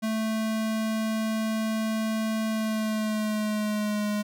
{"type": "tone with pitch glide", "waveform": "square", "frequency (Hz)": [220, 208.7], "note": ["A3", "G#3"], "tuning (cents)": [0, 9], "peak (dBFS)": -26, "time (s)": [0.02, 4.23], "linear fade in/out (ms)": 20, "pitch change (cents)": -91, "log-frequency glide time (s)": [2.48, 4.08], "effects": []}